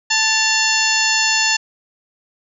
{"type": "harmonic tone with a mistuned harmonic", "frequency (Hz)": 878, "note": "A5", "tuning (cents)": -4, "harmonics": [1, 2, 3, 4, 5, 6, 7, 8], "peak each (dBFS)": [-24, -20, -20, -26, -22, -22, -25, -23], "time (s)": [0.1, 1.57], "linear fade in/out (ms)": 10, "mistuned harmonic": 3, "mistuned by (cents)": 72, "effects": []}